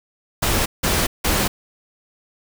pink noise bursts, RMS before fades -19 dBFS, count 3, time 0.42-1.48 s, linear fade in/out 10 ms, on 240 ms, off 170 ms, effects none

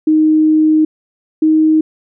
sine tone pair in turn, 311.1 / 313.3 Hz, D#4 / D#4, 0 / +12 cents, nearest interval unison, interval 12 cents, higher second, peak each -7 dBFS, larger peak neither, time 0.07-0.85 / 1.42-1.81 s, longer first, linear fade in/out 5 ms, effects none

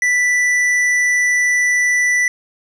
sine tone with hard clipping, 1975.5 Hz, B6, in tune, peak -14 dBFS, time 0.02-2.28 s, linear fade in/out 2 ms, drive 8 dB, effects none

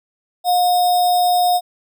sine tone with sample-and-hold, 715 Hz, F5, 41 cents sharp, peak -12 dBFS, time 0.44-1.61 s, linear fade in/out 50 ms, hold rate 4410 Hz, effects none

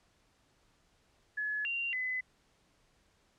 sine tone with pitch steps, 1703 / 2768 / 2017 Hz, G#6 / F7 / B6, +43 / -16 / +36 cents, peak -32 dBFS, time 1.37-2.21 s, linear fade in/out 10 ms, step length 280 ms, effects pink hiss -70 dBFS RMS until 3.38 s + low-pass 8000 Hz 12 dB/octave

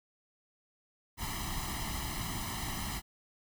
pink noise with comb filter, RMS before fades -37 dBFS, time 1.17-3.02 s, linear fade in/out 50 ms, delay 0.99 ms, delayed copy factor +0.9, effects none

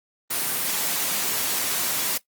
white high-pass noise, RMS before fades -25 dBFS, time 0.3-2.18 s, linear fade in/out 10 ms, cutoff 130 Hz, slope 24 dB/octave, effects noise-tail reverb RT60 0.1 s tail -17 dB re dry + Opus 24 kbps

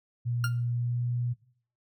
sine tone with pitch glide, 120 to 121.39 Hz, B2 to B2, -49 to -29 cents, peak -27 dBFS, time 0.25-1.34 s, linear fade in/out 20 ms, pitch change +20 cents, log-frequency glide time 0.72-1.02 s
40% pulse tone with exponential decay, 1403 Hz, F6, 8 cents sharp, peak -24 dBFS, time 0.44-0.53 s, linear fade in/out 2 ms, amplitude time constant 19 ms
effects noise-tail reverb RT60 0.5 s tail -18 dB re dry

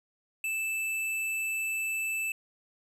square tone, 2637 Hz, E7, in tune, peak -30 dBFS, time 0.44-2.32 s, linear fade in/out 2 ms, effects resampled to 32000 Hz + 12-bit

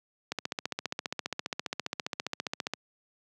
click train, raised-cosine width 0.2 ms, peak -14 dBFS, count 37, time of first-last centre 0.32-2.736 s, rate 14.9 Hz, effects high-pass 150 Hz 12 dB/octave

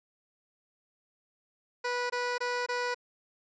15% pulse tone bursts, 490 Hz, B4, 14 cents flat, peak -23 dBFS, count 4, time 1.84-2.946 s, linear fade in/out 10 ms, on 260 ms, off 22 ms, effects resampled to 16000 Hz

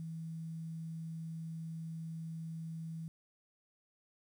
sine tone with quantisation, 162.5 Hz, E3, 24 cents flat, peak -40 dBFS, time 0-3.08 s, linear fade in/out 0 ms, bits 11, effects none

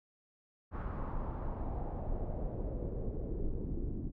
brown noise with low-pass filter sweep, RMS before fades -37 dBFS, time 0.71-4.12 s, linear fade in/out 50 ms, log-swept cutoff 1300 to 300 Hz, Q 2.4, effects none

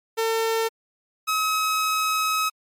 sawtooth tone pair in turn, 450 / 1277.6 Hz, A4 / D#6, +39 / +45 cents, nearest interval octave + tritone, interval 1806 cents, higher second, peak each -17 dBFS, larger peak neither, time 0.17-0.69 / 1.27-2.5 s, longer second, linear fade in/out 20 ms, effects MP3 64 kbps

